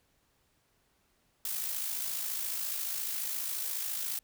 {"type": "noise with amplitude modulation", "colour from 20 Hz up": "blue", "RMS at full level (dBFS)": -33, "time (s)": [1.45, 4.19], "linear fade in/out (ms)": 2, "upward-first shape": "sine", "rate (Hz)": 54.4, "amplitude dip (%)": 45, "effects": ["pink hiss -72 dBFS RMS until 4.23 s"]}